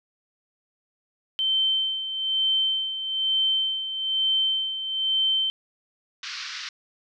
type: tone with tremolo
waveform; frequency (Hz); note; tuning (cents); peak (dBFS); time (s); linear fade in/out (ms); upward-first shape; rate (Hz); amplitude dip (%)
sine; 3100; G7; -20; -19; 1.39-5.5; 0; sine; 1.1; 65
type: band-pass noise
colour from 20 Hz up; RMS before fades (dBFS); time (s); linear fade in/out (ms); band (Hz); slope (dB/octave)
white; -35; 6.23-6.69; 2; 1200 to 5500; 48
effects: none